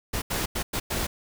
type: noise bursts at uneven times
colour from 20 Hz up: pink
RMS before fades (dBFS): -28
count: 5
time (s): 0.13-0.22 / 0.3-0.46 / 0.55-0.63 / 0.73-0.8 / 0.9-1.07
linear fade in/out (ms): 10
effects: none